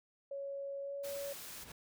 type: tone with pitch glide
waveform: sine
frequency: 556 to 561.8 Hz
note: C#5 to C#5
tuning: +5 to +23 cents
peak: -39 dBFS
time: 0.31-1.33 s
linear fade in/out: 5 ms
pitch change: +18 cents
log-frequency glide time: 0.81-0.95 s
type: noise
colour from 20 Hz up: white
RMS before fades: -48 dBFS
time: 1.03-1.65 s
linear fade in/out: 20 ms
type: noise with exponential growth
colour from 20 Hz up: pink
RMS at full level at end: -47 dBFS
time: 1.37-1.72 s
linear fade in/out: 5 ms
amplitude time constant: 74 ms
effects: none